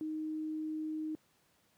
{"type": "tone", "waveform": "sine", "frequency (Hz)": 311.4, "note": "D#4", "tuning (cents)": 2, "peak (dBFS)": -35, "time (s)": [0.01, 1.15], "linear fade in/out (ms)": 0, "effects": ["pink hiss -71 dBFS RMS until 1.77 s", "high-pass 100 Hz 12 dB/octave"]}